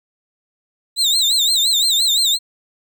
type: tone with vibrato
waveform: 35% pulse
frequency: 3873 Hz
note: B7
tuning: 35 cents flat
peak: -12 dBFS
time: 0.96-2.39 s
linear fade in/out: 50 ms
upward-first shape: sine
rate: 5.8 Hz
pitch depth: 140 cents each way
effects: none